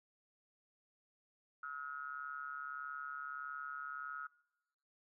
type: ring-modulated tone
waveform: triangle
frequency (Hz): 70.8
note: C#2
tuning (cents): +37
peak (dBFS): -37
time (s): 1.63-4.27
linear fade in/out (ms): 5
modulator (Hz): 1360
effects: noise-tail reverb RT60 1.0 s tail -24 dB re dry